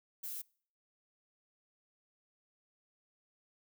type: noise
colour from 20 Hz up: violet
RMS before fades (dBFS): -42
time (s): 0.23-0.42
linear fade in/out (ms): 10
effects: noise-tail reverb RT60 0.5 s tail -25 dB re dry